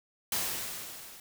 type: noise with level ramp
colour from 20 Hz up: white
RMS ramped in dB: -30 to -50 dBFS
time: 0.32-1.2 s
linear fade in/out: 2 ms
effects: none